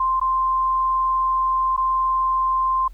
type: tone with dropouts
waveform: sine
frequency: 1046.5 Hz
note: C6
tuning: in tune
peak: -17 dBFS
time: 0-2.88 s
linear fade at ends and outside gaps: 5 ms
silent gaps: 0.199-0.213 / 1.765-1.776 s
effects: added 42 Hz sine -37 dBFS peak until 2.93 s + pink hiss -61 dBFS RMS until 2.93 s